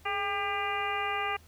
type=harmonic tone with a mistuned harmonic; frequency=400 Hz; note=G4; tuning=35 cents sharp; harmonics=1 / 2 / 3 / 4 / 5 / 6 / 7; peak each=-39 / -34 / -34 / -40 / -37 / -37 / -39 dBFS; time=0.05-1.37 s; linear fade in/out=10 ms; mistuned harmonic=1; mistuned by=+82 cents; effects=added 80 Hz sine -55 dBFS peak until 1.47 s + pink hiss -60 dBFS RMS until 1.47 s